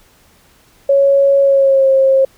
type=tone with pitch glide; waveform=sine; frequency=554.4 to 535.5 Hz; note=C#5 to C5; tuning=0 to +40 cents; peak=-7 dBFS; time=0.89-2.25 s; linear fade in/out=5 ms; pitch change=-60 cents; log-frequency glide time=1.41-1.88 s; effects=pink hiss -50 dBFS RMS until 2.37 s